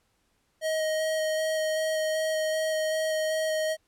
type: tone with vibrato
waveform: square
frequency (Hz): 629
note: D#5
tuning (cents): +19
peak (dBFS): -26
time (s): 0.61-3.77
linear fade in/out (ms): 50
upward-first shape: square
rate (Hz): 2.6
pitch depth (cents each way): 8
effects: pink hiss -71 dBFS RMS until 3.87 s + low-pass 12000 Hz 12 dB/octave